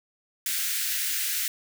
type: high-pass noise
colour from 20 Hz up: white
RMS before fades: -28 dBFS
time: 0.46-1.48 s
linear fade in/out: 2 ms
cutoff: 1500 Hz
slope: 48 dB/octave
effects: none